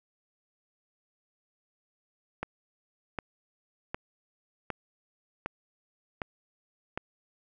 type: click train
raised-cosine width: 0.5 ms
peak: -17 dBFS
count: 7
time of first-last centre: 2.43-6.975 s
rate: 1.32 Hz
effects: none